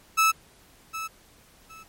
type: tone with echo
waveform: 30% pulse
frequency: 1306 Hz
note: E6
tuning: 17 cents flat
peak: -15 dBFS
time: 0.17-0.32 s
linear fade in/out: 20 ms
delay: 760 ms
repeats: 2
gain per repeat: -13 dB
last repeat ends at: 1.84 s
effects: pink hiss -56 dBFS RMS until 1.88 s + MP3 64 kbps